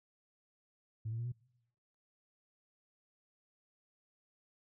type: tone with pitch steps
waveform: sine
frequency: 110 / 114.01 / 118.17 / 122.48 Hz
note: A2 / A#2 / A#2 / B2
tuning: 0 / -38 / +24 / -14 cents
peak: -35 dBFS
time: 1.05-1.322 s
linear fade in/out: 10 ms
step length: 68 ms
effects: noise-tail reverb RT60 1.0 s tail -26 dB re dry + tanh soft clip ceiling -32 dBFS